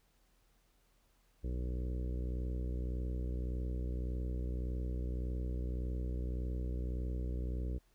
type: harmonic tone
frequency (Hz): 61.74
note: B1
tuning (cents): 0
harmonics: 1 / 2 / 3 / 4 / 5 / 6 / 7 / 8 / 9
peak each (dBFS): -35 / -45 / -48 / -53 / -49 / -54 / -52 / -56 / -59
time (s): 1.43-7.79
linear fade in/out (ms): 20
effects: added 41 Hz sine -70 dBFS peak until 7.94 s + pink hiss -74 dBFS RMS until 7.94 s